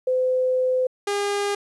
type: tone pair in turn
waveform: sine / sawtooth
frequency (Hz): 511 / 405.6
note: C5 / G#4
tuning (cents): -41 / -41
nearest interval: major third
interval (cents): 400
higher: first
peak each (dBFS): -18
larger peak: neither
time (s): 0.07-0.87 / 1.07-1.55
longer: first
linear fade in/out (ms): 5
effects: resampled to 24000 Hz + 10-bit